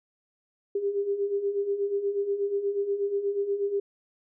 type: beating tone pair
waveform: sine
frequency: 395.2 / 403.5 Hz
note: G4 / G#4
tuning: +14 / -50 cents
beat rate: 8.3 Hz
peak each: -32 / -26 dBFS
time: 0.75-3.8 s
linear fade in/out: 5 ms
effects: none